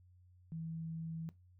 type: tone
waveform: sine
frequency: 162.7 Hz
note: E3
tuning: 22 cents flat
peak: -40 dBFS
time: 0.52-1.29 s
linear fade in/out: 0 ms
effects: noise-tail reverb RT60 0.2 s tail -18 dB re dry + added 90 Hz sine -61 dBFS peak until 1.59 s